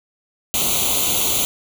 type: noise with comb filter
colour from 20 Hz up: white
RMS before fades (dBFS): -19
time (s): 0.54-1.45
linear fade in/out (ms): 0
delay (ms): 0.29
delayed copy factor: +0.95
effects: none